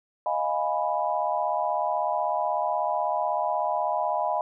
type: chord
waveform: sine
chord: F half-diminished seventh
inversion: third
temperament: equal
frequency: 622.3 / 698.5 / 830.6 / 987.8 Hz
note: Eb5 / F5 / Ab5 / Cb6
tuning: 0 / 0 / 0 / 0 cents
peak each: -29 dBFS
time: 0.26-4.41 s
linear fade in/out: 2 ms
effects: none